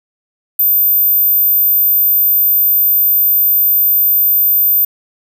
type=tone; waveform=sine; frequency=13750 Hz; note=A9; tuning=41 cents flat; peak=-8 dBFS; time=0.59-4.85 s; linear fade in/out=5 ms; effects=none